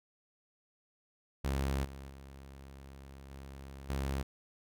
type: tone with level steps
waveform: sawtooth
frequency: 68 Hz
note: C#2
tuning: 33 cents flat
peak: -27 / -41 / -45 / -42 / -29 dBFS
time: 1.44-4.23 s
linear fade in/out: 10 ms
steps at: 1.84 / 2.09 / 3.3 / 3.89 s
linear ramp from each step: 10 ms
effects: none